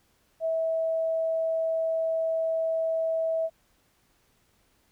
sine tone, 650 Hz, E5, 24 cents flat, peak -24 dBFS, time 0.4-3.5 s, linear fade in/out 50 ms, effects pink hiss -67 dBFS RMS until 4.91 s

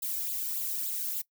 violet noise with flanger, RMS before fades -33 dBFS, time 0.02-1.22 s, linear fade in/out 10 ms, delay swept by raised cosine 0.25 to 1.35 ms, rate 3.5 Hz, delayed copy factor +0.85, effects noise-tail reverb RT60 0.1 s tail -20 dB re dry

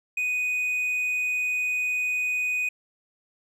triangle tone, 2489 Hz, D#7, in tune, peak -22 dBFS, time 0.17-2.69 s, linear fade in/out 5 ms, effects none

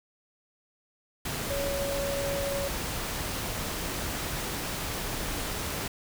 sine tone in noise, 559 Hz, C#5, 14 cents sharp, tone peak -30 dBFS, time 1.5-2.68 s, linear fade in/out 5 ms, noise pink, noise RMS -33 dBFS, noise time 1.25-5.88 s, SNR 0 dB, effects none

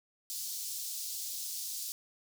pink high-pass noise, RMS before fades -39 dBFS, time 0.3-1.92 s, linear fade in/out 0 ms, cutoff 4600 Hz, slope 24 dB/octave, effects none

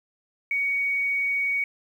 sine tone, 2242 Hz, C#7, 19 cents sharp, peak -22 dBFS, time 0.51-1.64 s, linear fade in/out 2 ms, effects 9-bit

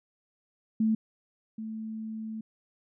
sine tone pair in turn, 220 / 220 Hz, A3 / A3, 0 / 0 cents, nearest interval unison, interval 0 cents, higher neither, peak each -22 / -34 dBFS, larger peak first, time 0.8-0.95 / 1.58-2.41 s, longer second, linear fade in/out 5 ms, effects none

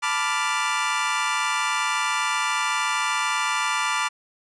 25% pulse chord, B half-diminished seventh, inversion third, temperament equal, 880 / 987.8 / 1174.7 / 1396.9 Hz, A5 / B5 / D6 / F6, 0 / 0 / 0 / 0 cents, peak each -26 / -24 / -22 / -25 dBFS, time 0.02-4.09 s, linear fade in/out 20 ms, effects resampled to 22050 Hz

